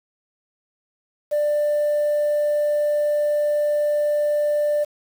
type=tone; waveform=sine; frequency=592 Hz; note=D5; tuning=14 cents sharp; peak=-16 dBFS; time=1.31-4.85 s; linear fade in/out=20 ms; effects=tanh soft clip ceiling -14 dBFS + 7-bit